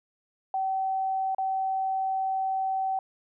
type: tone with dropouts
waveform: sine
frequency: 766 Hz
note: G5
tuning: 40 cents flat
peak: -25 dBFS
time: 0.54-2.99 s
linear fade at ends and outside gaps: 2 ms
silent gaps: 1.348-1.383 s
effects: none